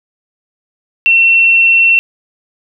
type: tone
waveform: sine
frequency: 2709 Hz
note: E7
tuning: 47 cents sharp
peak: -5 dBFS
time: 1.06-1.99 s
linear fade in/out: 0 ms
effects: none